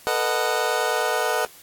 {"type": "chord", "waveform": "25% pulse", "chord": "B dominant seventh", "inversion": "third", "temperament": "just", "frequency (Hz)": [444.5, 493.9, 617.4, 740.8], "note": ["A4", "B4", "D#5", "F#5"], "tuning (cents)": [18, 0, -14, 2], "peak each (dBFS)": -23, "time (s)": [0.07, 1.45], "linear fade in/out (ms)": 0, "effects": ["white hiss -48 dBFS RMS until 1.62 s", "AAC 64 kbps"]}